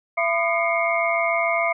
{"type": "tone cluster", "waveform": "sine", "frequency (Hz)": [674, 1004, 1217, 2138, 2245], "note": ["E5", "B5", "D#6", "C7", "C#7"], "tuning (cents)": [38, 28, -39, 37, 21], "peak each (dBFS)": [-22, -30, -27, -24, -28], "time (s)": [0.17, 1.73], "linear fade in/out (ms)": 10, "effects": []}